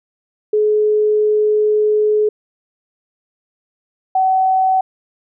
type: tone pair in turn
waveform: sine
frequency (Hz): 424.5 / 756.4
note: G#4 / F#5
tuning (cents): +38 / +38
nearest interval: minor seventh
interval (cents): 1000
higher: second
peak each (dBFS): -11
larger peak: neither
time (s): 0.53-2.29 / 4.15-4.81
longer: first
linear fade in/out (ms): 5
effects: none